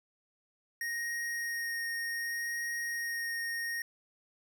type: tone with vibrato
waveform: square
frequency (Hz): 1864.7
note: A#6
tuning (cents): 0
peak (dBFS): -34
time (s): 0.81-3.82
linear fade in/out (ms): 2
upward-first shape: sine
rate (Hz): 0.66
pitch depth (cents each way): 9
effects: none